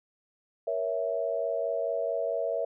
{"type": "chord", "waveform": "sine", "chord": "A# diminished", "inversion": "none", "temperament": "equal with one note detuned", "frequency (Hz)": [470.2, 554.4, 659.3], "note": ["A#4", "C#5", "E5"], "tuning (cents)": [15, 0, 0], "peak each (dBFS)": [-33, -32, -30], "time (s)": [0.67, 2.65], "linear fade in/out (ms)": 5, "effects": []}